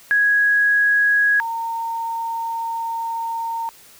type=tone pair in turn; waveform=sine; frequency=1661.2 / 916.3 Hz; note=G#6 / A#5; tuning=0 / -30 cents; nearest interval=minor seventh; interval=1030 cents; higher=first; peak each=-13 / -22 dBFS; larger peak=first; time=0.11-1.4 / 1.4-3.69 s; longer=second; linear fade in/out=0 ms; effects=white hiss -47 dBFS RMS until 3.99 s